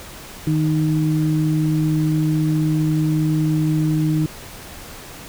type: tone pair together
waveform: sine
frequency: 155.56 / 310.5 Hz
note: D#3 / D#4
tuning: 0 / -3 cents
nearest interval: octave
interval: 1197 cents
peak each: -17 / -20 dBFS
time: 0.47-4.26 s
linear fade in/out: 2 ms
effects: pink hiss -37 dBFS RMS until 5.28 s